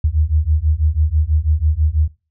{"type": "beating tone pair", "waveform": "sine", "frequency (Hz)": [74.2, 80.3], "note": ["D2", "E2"], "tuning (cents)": [18, -45], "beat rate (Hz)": 6.1, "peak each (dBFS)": -16, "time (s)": [0.04, 2.08], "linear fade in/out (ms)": 5, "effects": ["noise-tail reverb RT60 0.3 s tail -19 dB re dry"]}